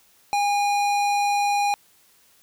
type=tone with hard clipping; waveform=sine; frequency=815 Hz; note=G#5; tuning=33 cents flat; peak=-21 dBFS; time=0.33-1.74 s; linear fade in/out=0 ms; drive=17 dB; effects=white hiss -58 dBFS RMS until 2.42 s